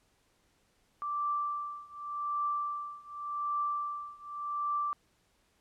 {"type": "tone with tremolo", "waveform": "sine", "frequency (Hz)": 1172, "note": "D6", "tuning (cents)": -4, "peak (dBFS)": -28, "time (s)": [1.02, 4.93], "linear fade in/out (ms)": 0, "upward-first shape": "triangle", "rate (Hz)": 0.87, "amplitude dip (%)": 95, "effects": ["pink hiss -71 dBFS RMS until 5.6 s", "low-pass 11000 Hz 12 dB/octave"]}